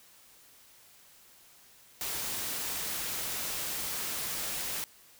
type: noise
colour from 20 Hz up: white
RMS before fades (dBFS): -35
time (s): 2.01-4.84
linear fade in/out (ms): 0
effects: white hiss -58 dBFS RMS until 5.19 s